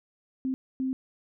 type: tone bursts at uneven times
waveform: sine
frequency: 261.6 Hz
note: C4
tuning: in tune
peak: -26 dBFS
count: 2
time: 0.45-0.54 / 0.8-0.93 s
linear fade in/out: 0 ms
effects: none